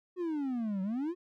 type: exponential two-way sweep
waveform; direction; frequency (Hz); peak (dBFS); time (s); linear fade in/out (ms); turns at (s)
triangle; down then up; 370 to 185 to 370; -29; 0.16-1.15; 50; 0.82
effects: none